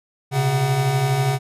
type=tone cluster; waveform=square; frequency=124 / 136.3 / 749 Hz; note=B2 / C#3 / F#5; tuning=+7 / -29 / +21 cents; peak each=-27 / -19 / -27 dBFS; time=0.31-1.39 s; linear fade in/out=50 ms; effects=resampled to 32000 Hz